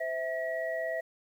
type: tone cluster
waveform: sine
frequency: 517 / 654 / 1915 Hz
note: C5 / E5 / A#6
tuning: -21 / -14 / +46 cents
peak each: -38 / -32 / -37 dBFS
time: 0-1.01 s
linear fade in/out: 10 ms
effects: 10-bit